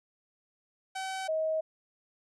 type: tone pair in turn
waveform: sawtooth / sine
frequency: 763 / 633.4 Hz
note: G5 / D#5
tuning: -47 / +31 cents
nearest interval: minor third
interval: 322 cents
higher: first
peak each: -30 / -27 dBFS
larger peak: second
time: 0.95-1.28 / 1.28-1.61 s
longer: neither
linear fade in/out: 10 ms
effects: resampled to 24000 Hz